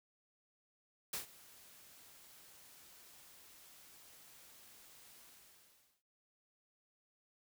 white noise with ADSR envelope, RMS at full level -39 dBFS, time 1.13-6.03 s, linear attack 5 ms, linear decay 120 ms, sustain -21 dB, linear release 800 ms, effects none

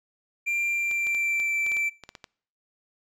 triangle tone with pitch glide, 2377 to 2335 Hz, D7 to D7, +20 to -11 cents, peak -22 dBFS, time 0.46-1.9 s, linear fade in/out 20 ms, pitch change -31 cents, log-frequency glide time 0.67-1.55 s
clicks, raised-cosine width 0.2 ms, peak -23 dBFS, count 11, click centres 0.913 / 1.069 / 1.148 / 1.4 / 1.665 / 1.718 / 1.768 / 2.037 / 2.091 / 2.152 / 2.242 s
effects noise-tail reverb RT60 0.6 s tail -25 dB re dry

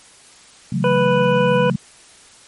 sine chord, F# minor seventh, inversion second, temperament equal, 138.59 / 164.81 / 185 / 220 Hz, C#3 / E3 / F#3 / A3, 0 / 0 / 0 / 0 cents, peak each -22 / -26 / -21 / -24 dBFS, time 0.72-1.76 s, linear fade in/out 5 ms
harmonic tone, 494.3 Hz, B4, 1 cent sharp, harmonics 1 / 2 / 3 / 5 / 6, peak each -15 / -21 / -25 / -29 / -31 dBFS, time 0.84-1.7 s, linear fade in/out 2 ms
effects white hiss -46 dBFS RMS until 2.47 s + MP3 48 kbps

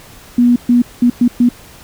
sine tone bursts at uneven times, 242.2 Hz, B3, 34 cents flat, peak -6 dBFS, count 5, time 0.38-0.56 / 0.69-0.82 / 1.02-1.1 / 1.21-1.28 / 1.4-1.49 s, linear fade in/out 5 ms, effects pink hiss -39 dBFS RMS until 1.83 s

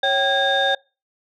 sine tone cluster, 550 / 775 / 1634 / 3644 Hz, C#5 / G5 / G#6 / A#7, -14 / -20 / -29 / -40 cents, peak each -21 dBFS, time 0.03-0.75 s, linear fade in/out 5 ms, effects noise-tail reverb RT60 0.3 s tail -24 dB re dry + tanh soft clip ceiling -9 dBFS

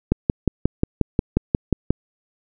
click train, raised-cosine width 3 ms, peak -3 dBFS, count 11, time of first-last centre 0.12-1.906 s, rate 5.6 Hz, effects none

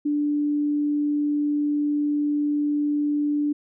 sine tone, 293.7 Hz, D4, in tune, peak -20 dBFS, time 0.05-3.53 s, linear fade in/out 10 ms, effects none

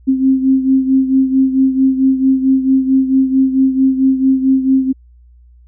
sine beating tone pair, 264.1 / 268.6 Hz, C4 / C4, +16 / +46 cents, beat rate 4.5 Hz, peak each -10 / -16 dBFS, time 0.07-4.93 s, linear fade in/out 20 ms, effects added 60 Hz sine -41 dBFS peak until 5.67 s

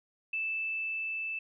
sine tone with level ramp, 2637 Hz, E7, in tune, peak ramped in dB -30 to -33 dBFS, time 0.33-1.39 s, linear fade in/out 5 ms, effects none

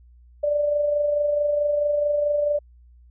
sine tone with amplitude modulation, 587.3 Hz, D5, in tune, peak -17 dBFS, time 0.43-2.59 s, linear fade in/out 10 ms, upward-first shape sine, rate 24.6 Hz, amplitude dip 40%, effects added 60 Hz sine -48 dBFS peak until 3.1 s

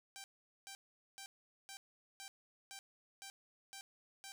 5% pulse tone bursts, 784 Hz, G5, in tune, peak -37 dBFS, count 9, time 0.16-4.32 s, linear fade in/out 0 ms, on 80 ms, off 430 ms, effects none

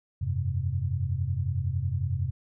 sine chord, F suspended second, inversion none, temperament just, 87.31 / 98.22 / 130.96 Hz, F2 / G2 / C3, 0 / +4 / +2 cents, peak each -30 dBFS, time 0.21-2.31 s, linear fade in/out 10 ms, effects none

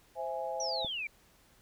sine chord, C augmented, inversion none, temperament equal, 523.3 / 659.3 / 830.6 Hz, C5 / E5 / G#5, 0 / 0 / 0 cents, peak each -38 dBFS, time 0.15-0.88 s, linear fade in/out 50 ms
sine exponential sweep, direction down, 6000 to 2275 Hz, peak -34 dBFS, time 0.6-1.07 s, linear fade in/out 2 ms
click, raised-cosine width 3 ms, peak -30 dBFS, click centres 0.847 s
effects pink hiss -64 dBFS RMS until 1.61 s

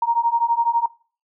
sine beating tone pair, 927 / 939 Hz, A#5 / A#5, -10 / +12 cents, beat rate 12 Hz, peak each -21 / -19 dBFS, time 0.02-0.86 s, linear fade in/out 5 ms, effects noise-tail reverb RT60 0.4 s tail -21 dB re dry

